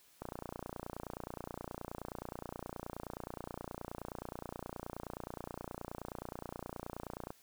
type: click train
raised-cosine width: 1 ms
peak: -27 dBFS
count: 210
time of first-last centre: 0.22-7.305 s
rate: 29.5 Hz
effects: white hiss -65 dBFS RMS until 7.42 s